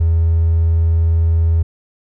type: tone with hard clipping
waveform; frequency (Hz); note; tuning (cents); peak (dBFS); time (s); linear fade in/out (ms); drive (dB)
triangle; 82.4; E2; 0; -11; 0-1.63; 10; 4
effects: none